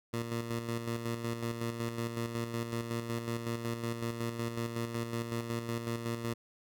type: tone with tremolo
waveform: 15% pulse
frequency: 116.54 Hz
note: A#2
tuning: in tune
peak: -26 dBFS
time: 0.13-6.34 s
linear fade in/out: 10 ms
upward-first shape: square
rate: 5.4 Hz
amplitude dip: 50%
effects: none